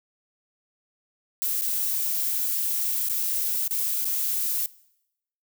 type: noise with dropouts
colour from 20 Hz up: violet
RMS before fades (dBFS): -26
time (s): 1.42-4.66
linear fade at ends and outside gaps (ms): 0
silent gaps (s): 1.612-1.62 / 3.087-3.097 / 3.678-3.709 / 4.045-4.053
effects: noise-tail reverb RT60 0.8 s tail -21 dB re dry